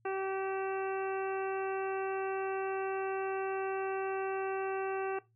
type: harmonic tone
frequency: 385.2 Hz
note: G4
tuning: 30 cents flat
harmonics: 1 / 2 / 3 / 4 / 5 / 6 / 7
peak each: -34 / -38 / -43 / -44 / -51 / -53 / -49 dBFS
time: 0.05-5.19 s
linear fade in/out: 5 ms
effects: noise-tail reverb RT60 0.2 s tail -18 dB re dry + added 114 Hz sine -68 dBFS peak until 5.35 s